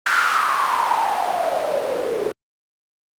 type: noise with band-pass filter sweep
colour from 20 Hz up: white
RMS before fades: -20 dBFS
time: 0.06-2.32 s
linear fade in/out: 5 ms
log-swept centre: 1500 to 420 Hz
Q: 8
effects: Opus 48 kbps